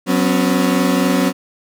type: chord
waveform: 35% pulse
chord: F# suspended fourth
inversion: none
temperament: equal with one note detuned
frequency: 185 / 253.3 / 277.2 Hz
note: F#3 / B3 / C#4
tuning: 0 / +44 / 0 cents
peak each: -16 dBFS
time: 0.06-1.33 s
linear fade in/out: 50 ms
effects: none